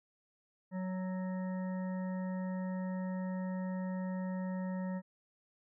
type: harmonic tone with a mistuned harmonic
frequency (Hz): 185.6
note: F#3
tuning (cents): +6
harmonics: 1 / 3 / 5 / 7 / 9 / 10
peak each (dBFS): -35 / -45 / -49 / -59 / -63 / -54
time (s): 0.71-5.02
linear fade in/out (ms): 50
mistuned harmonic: 7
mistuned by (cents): +16
effects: none